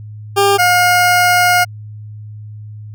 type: tone pair in turn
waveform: 20% pulse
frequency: 400 / 715.2 Hz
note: G4 / F5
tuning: +35 / +41 cents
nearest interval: minor seventh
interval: 1006 cents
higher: second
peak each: -4 dBFS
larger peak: neither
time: 0.36-0.58 / 0.58-1.65 s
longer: second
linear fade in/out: 20 ms
effects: added 106 Hz sine -28 dBFS peak until 2.94 s